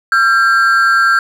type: ring-modulated tone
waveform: triangle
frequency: 1480 Hz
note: F#6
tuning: in tune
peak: -3 dBFS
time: 0.12-1.19 s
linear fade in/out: 2 ms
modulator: 115 Hz
effects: none